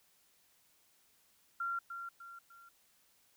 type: tone with echo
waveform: sine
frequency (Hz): 1378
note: F6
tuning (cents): -24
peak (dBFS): -34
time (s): 1.6-1.79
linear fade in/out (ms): 5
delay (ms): 300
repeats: 3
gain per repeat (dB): -7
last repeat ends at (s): 2.69
effects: white hiss -70 dBFS RMS until 3.36 s